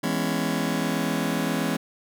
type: chord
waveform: sawtooth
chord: C# minor seventh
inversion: first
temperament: just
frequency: 166.31 / 207.9 / 249.5 / 277.2 Hz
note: E3 / G#3 / B3 / C#4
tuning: +16 / +2 / +18 / 0 cents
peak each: -25 dBFS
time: 0.03-1.77 s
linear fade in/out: 10 ms
effects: none